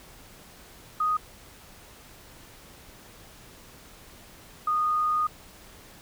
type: tone pair in turn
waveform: sine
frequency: 1244.5 / 1232.3 Hz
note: D#6 / D#6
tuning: 0 / -17 cents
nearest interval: unison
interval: 17 cents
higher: first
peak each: -22 dBFS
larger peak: neither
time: 1-1.17 / 4.67-5.27 s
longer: second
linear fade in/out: 5 ms
effects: pink hiss -50 dBFS RMS until 6.01 s